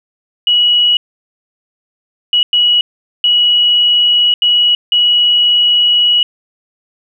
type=tone bursts at uneven times; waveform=sine; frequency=2921 Hz; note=F#7; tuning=23 cents flat; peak=-7 dBFS; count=6; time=0.47-0.97 / 2.33-2.43 / 2.53-2.81 / 3.24-4.34 / 4.42-4.75 / 4.92-6.23 s; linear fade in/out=2 ms; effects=8-bit